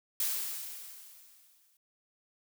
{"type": "noise with exponential decay", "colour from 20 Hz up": "blue", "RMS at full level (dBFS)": -30, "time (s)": [0.2, 1.77], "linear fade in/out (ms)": 2, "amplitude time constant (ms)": 340, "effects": []}